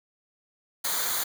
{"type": "noise with comb filter", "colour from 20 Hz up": "white", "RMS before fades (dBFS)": -28, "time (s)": [0.84, 1.24], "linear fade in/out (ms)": 10, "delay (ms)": 0.37, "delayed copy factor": -0.7, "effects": []}